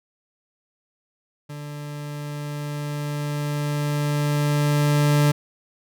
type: tone with level ramp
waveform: 40% pulse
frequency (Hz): 146.83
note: D3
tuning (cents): 0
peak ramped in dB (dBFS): -32 to -14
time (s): 1.49-5.32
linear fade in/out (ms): 10
effects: none